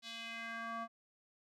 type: tone with band-pass filter sweep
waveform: square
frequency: 229.2 Hz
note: A#3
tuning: 29 cents flat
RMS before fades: -44 dBFS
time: 0.02-0.88 s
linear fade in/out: 50 ms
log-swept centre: 4000 to 950 Hz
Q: 2.4
effects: none